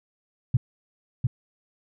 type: tone with echo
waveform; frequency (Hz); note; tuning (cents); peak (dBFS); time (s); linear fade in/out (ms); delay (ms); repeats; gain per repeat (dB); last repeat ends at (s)
sine; 123.47; B2; 0; -15; 0.54-0.57; 5; 700; 1; -3; 1.27
effects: none